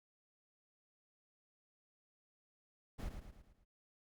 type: noise with echo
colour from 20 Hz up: brown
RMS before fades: -41 dBFS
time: 2.98-3.1 s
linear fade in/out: 20 ms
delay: 110 ms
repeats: 5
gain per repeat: -6 dB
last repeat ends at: 3.65 s
effects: none